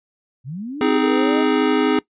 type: linear sweep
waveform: sine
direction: up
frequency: 116.54 to 652 Hz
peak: -26 dBFS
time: 0.44-1.45 s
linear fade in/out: 50 ms
type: chord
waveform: square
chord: Ab major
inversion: first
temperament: just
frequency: 259.6 / 311.5 / 415.3 Hz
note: C4 / Eb4 / Ab4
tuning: -13 / +2 / 0 cents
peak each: -20 dBFS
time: 0.81-1.99 s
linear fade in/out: 2 ms
effects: noise-tail reverb RT60 0.1 s tail -21 dB re dry + resampled to 8000 Hz